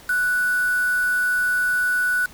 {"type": "tone with quantisation", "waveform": "sine", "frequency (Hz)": 1480, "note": "F#6", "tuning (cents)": 0, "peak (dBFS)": -18, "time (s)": [0.09, 2.26], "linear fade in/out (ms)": 5, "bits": 5, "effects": ["pink hiss -46 dBFS RMS until 2.33 s"]}